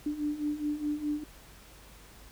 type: beating tone pair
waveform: sine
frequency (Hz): 293.7 / 298.5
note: D4 / D4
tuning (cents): 0 / +28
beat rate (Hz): 4.8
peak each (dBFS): -35 / -31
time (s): 0.06-1.24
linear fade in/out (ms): 5
effects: added 50 Hz sine -55 dBFS peak until 2.31 s + pink hiss -54 dBFS RMS until 2.31 s